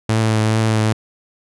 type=tone with vibrato; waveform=sawtooth; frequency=110 Hz; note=A2; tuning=in tune; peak=-10 dBFS; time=0.09-0.93 s; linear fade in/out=5 ms; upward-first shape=triangle; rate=2.4 Hz; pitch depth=23 cents each way; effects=resampled to 24000 Hz